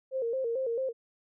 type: tone with vibrato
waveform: sine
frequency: 493.9 Hz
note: B4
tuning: in tune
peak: -28 dBFS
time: 0.11-0.93 s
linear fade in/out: 50 ms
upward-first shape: square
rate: 4.5 Hz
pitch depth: 110 cents each way
effects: none